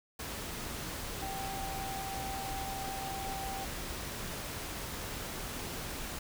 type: tone in noise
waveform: sine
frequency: 778 Hz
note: G5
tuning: 13 cents flat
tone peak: -39 dBFS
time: 1.22-3.65 s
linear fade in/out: 5 ms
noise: pink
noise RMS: -40 dBFS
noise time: 0.19-6.19 s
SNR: -2 dB
effects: none